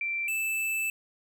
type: tone pair in turn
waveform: sine / square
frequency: 2349 / 2636 Hz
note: D7 / E7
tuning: 0 / -1 cents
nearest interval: major second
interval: 199 cents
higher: second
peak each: -28 dBFS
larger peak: neither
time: 0.01-0.28 / 0.28-0.9 s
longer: second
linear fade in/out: 2 ms
effects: none